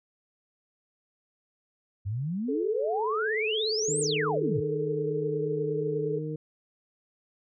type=exponential two-way sweep; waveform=sine; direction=up then down; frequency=92.8 to 8870 to 92.8 Hz; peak=-28 dBFS; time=2.05-4.61 s; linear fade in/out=20 ms; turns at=4 s
type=tone with vibrato; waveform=sine; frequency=434.2 Hz; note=A4; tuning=23 cents flat; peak=-28 dBFS; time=2.48-6.19 s; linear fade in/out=10 ms; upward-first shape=triangle; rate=17 Hz; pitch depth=57 cents each way
type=harmonic tone; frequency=154.2 Hz; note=D#3; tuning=15 cents flat; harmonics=1 / 2 / 3; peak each=-33 / -37 / -36 dBFS; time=3.88-6.36 s; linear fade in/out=5 ms
effects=none